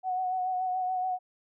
sine tone with vibrato, 740 Hz, F#5, in tune, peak -27 dBFS, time 0.03-1.19 s, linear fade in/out 50 ms, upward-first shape sine, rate 7 Hz, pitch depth 26 cents each way, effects none

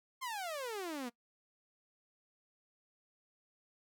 sawtooth exponential sweep, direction down, 1080 to 230.7 Hz, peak -35 dBFS, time 0.21-1.1 s, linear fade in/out 20 ms, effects noise-tail reverb RT60 0.1 s tail -21 dB re dry

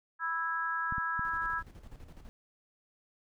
sine chord, E major, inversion second, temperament just, 988.9 / 1318.5 / 1648.1 Hz, B5 / E6 / G#6, +2 / 0 / -14 cents, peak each -38 / -34 / -34 dBFS, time 0.19-1.63 s, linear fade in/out 50 ms
clicks, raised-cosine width 5 ms, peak -28 dBFS, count 3, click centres 0.924 / 0.982 / 1.194 s
brown noise with tremolo, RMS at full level -47 dBFS, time 1.25-2.29 s, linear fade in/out 0 ms, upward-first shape square, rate 12 Hz, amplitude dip 60%
effects none

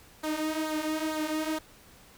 sawtooth tone with flanger, 311.3 Hz, D#4, 1 cent sharp, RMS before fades -31 dBFS, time 0.23-1.59 s, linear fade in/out 10 ms, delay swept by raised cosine 0.35 to 4.55 ms, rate 2.2 Hz, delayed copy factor -0.65, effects pink hiss -55 dBFS RMS until 2.17 s

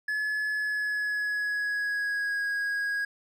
triangle tone with pitch glide, 1709 to 1647 Hz, G#6 to G#6, +49 to -15 cents, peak -25 dBFS, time 0.08-3.05 s, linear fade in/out 5 ms, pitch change -64 cents, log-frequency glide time 0.51-2.46 s, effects none

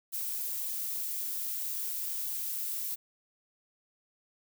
violet noise, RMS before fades -35 dBFS, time 0.12-2.96 s, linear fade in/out 20 ms, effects none

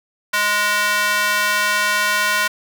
square tone with high-pass filter, 207.7 Hz, G#3, in tune, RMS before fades -18 dBFS, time 0.33-2.48 s, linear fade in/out 10 ms, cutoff 1400 Hz, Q 1.8, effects none

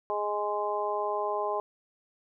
harmonic tone, 207.7 Hz, G#3, in tune, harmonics 2 / 3 / 4 / 5, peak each -33 / -33 / -33 / -33 dBFS, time 0.1-1.6 s, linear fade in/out 0 ms, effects none

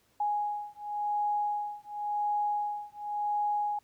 sine beating tone pair, 830 / 830.92 Hz, G#5 / G#5, -1 / +1 cents, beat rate 0.92 Hz, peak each -32 / -32 dBFS, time 0.2-3.79 s, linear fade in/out 5 ms, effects pink hiss -68 dBFS RMS until 3.83 s + high-pass 60 Hz 12 dB/octave

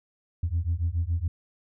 sine beating tone pair, 81.1 / 88.2 Hz, E2 / F2, -28 / +18 cents, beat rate 7.1 Hz, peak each -26 dBFS, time 0.43-1.28 s, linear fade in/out 5 ms, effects tanh soft clip ceiling -19 dBFS

